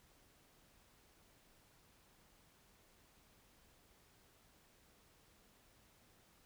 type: silence
effects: pink hiss -69 dBFS RMS until 6.45 s